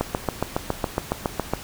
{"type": "click train", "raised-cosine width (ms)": 1, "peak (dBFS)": -7, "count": 12, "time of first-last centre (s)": [0.01, 1.536], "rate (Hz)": 7.21, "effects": ["pink hiss -38 dBFS RMS until 1.63 s"]}